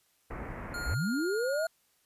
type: low-pass noise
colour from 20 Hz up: pink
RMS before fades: -40 dBFS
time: 0.3-0.95 s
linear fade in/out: 10 ms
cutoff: 2200 Hz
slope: 48 dB/octave
type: tone with pitch glide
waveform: square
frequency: 1415 to 1430.6 Hz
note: F6 to F6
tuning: +22 to +41 cents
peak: -36 dBFS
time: 0.74-1.67 s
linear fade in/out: 2 ms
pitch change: +19 cents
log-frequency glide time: 1.22-1.47 s
type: linear sweep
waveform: sine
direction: up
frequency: 43.1 to 670 Hz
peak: -28 dBFS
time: 0.86-1.67 s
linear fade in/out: 10 ms
effects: white hiss -70 dBFS RMS until 2.05 s + resampled to 32000 Hz